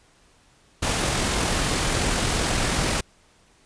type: noise with amplitude modulation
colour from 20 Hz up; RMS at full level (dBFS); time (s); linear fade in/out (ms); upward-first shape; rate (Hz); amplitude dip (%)
pink; -22; 0.82-3.01; 10; sine; 42.7; 25
effects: pink hiss -58 dBFS RMS until 3.65 s + resampled to 22050 Hz